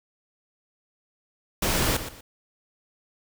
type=noise with echo; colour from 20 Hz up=pink; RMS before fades=-24 dBFS; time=1.62-1.97 s; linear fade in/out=5 ms; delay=120 ms; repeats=2; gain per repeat=-11 dB; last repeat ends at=2.21 s; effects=none